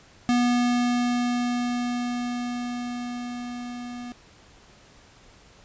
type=tone with level ramp; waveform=square; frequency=243.4 Hz; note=B3; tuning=25 cents flat; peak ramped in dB=-19 to -35 dBFS; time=0.29-4.12 s; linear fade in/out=0 ms; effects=pink hiss -53 dBFS RMS until 5.64 s + resampled to 16000 Hz